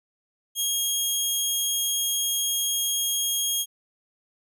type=tone; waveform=15% pulse; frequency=3263 Hz; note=G#7; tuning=31 cents flat; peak=-16 dBFS; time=0.55-3.66 s; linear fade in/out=50 ms; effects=none